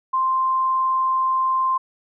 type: tone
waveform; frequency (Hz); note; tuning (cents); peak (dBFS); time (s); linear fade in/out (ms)
sine; 1046.5; C6; 0; -17; 0.13-1.78; 10
effects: none